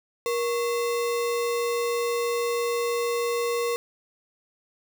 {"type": "tone with sample-and-hold", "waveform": "sine", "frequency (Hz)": 473.1, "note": "A#4", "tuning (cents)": 26, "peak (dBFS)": -23, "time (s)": [0.26, 3.76], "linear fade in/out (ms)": 0, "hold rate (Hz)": 1575, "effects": []}